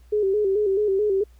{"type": "tone with vibrato", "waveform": "sine", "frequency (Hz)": 403.4, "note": "G4", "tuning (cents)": 50, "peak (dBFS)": -18, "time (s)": [0.12, 1.24], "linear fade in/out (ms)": 10, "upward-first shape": "square", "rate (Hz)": 4.6, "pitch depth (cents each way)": 74, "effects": ["added 60 Hz sine -48 dBFS peak until 1.39 s", "pink hiss -63 dBFS RMS until 1.39 s"]}